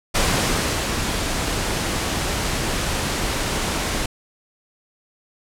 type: noise with ADSR envelope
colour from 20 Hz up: pink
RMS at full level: -18 dBFS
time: 0.14-4.06 s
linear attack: 16 ms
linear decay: 710 ms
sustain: -5 dB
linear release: 4 ms
effects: low-pass 10000 Hz 12 dB/octave